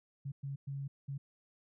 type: tone bursts at uneven times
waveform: sine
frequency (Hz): 138.59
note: C#3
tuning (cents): 0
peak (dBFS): -37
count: 4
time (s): 0.25-0.32 / 0.43-0.56 / 0.67-0.88 / 1.08-1.18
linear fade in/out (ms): 10
effects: none